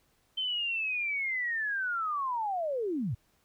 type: linear sweep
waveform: sine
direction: down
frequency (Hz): 3104 to 92.5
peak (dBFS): -29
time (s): 0.37-3.15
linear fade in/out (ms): 10
effects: pink hiss -70 dBFS RMS until 3.44 s